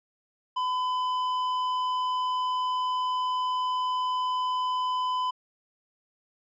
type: tone with tanh clipping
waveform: sine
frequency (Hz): 1008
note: B5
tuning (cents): +35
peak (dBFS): -27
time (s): 0.56-5.31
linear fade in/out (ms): 10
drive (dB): 11
effects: low-pass 5000 Hz 12 dB/octave